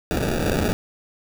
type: noise with sample-and-hold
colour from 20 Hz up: violet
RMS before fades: -22 dBFS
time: 0.11-0.73 s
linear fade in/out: 0 ms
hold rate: 1050 Hz
effects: none